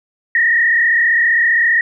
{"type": "tone with frequency modulation", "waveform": "sine", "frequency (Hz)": 1864.7, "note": "A#6", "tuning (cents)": 0, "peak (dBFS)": -10, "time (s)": [0.35, 1.81], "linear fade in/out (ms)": 2, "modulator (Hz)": 35.2, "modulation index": 1.8, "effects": []}